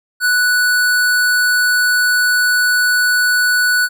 square tone, 1480 Hz, F#6, in tune, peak -12 dBFS, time 0.2-3.89 s, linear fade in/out 50 ms, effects none

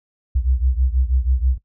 sine beating tone pair, 61.74 / 67.94 Hz, B1 / C#2, 0 / -34 cents, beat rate 6.2 Hz, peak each -17 / -20 dBFS, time 0.35-1.58 s, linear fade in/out 10 ms, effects noise-tail reverb RT60 0.1 s tail -19 dB re dry

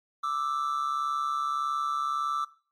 triangle tone pair together, 1176.8 / 1318.5 Hz, D6 / E6, +3 / 0 cents, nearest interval major second, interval 197 cents, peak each -28 dBFS, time 0.23-2.45 s, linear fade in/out 10 ms, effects noise-tail reverb RT60 0.4 s tail -19 dB re dry + MP3 64 kbps

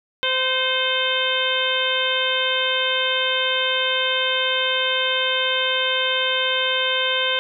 harmonic tone with a mistuned harmonic, 517 Hz, C5, 21 cents flat, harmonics 1 / 2 / 3 / 4 / 5 / 6 / 7, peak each -26 / -29 / -26 / -29 / -28 / -23 / -26 dBFS, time 0.23-7.39 s, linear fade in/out 0 ms, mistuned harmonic 4, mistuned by +47 cents, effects none

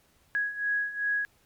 sine beating tone pair, 1661.2 / 1663.8 Hz, G#6 / G#6, 0 / +3 cents, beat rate 2.6 Hz, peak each -32 / -28 dBFS, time 0.35-1.25 s, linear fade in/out 0 ms, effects pink hiss -65 dBFS RMS until 1.45 s + MP3 96 kbps

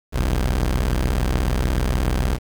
sawtooth tone pair together, 40.04 / 63.5 Hz, E1 / B1, -50 / +49 cents, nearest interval minor sixth, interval 799 cents, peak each -17 dBFS, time 0.12-2.39 s, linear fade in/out 50 ms, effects 7-bit

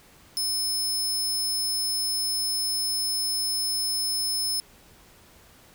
sawtooth tone, 5220 Hz, E8, 18 cents flat, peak -22 dBFS, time 0.37-4.6 s, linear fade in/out 0 ms, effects pink hiss -54 dBFS RMS until 5.74 s

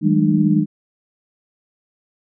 sine tone cluster, 160.3 / 192.7 / 210.3 / 301.8 Hz, E3 / G3 / G#3 / D4, -48 / -29 / +22 / +47 cents, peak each -18 dBFS, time 0.01-0.66 s, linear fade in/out 50 ms, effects none

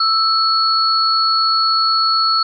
sine tone pair together, 1318.5 / 4384 Hz, E6 / C#8, 0 / -20 cents, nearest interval octave + major sixth, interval 2080 cents, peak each -15 dBFS, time 0-2.43 s, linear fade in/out 5 ms, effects none

